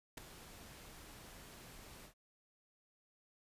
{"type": "noise with ADSR envelope", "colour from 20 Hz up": "pink", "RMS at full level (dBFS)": -42, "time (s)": [0.17, 2.14], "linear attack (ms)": 9, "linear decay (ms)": 5, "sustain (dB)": -13, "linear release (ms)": 100, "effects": ["resampled to 32000 Hz"]}